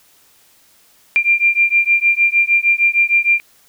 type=beating tone pair; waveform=sine; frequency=2380 / 2386.5 Hz; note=D7 / D7; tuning=+22 / +27 cents; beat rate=6.5 Hz; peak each=-14 dBFS; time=1.16-3.4 s; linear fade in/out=0 ms; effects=white hiss -52 dBFS RMS until 3.68 s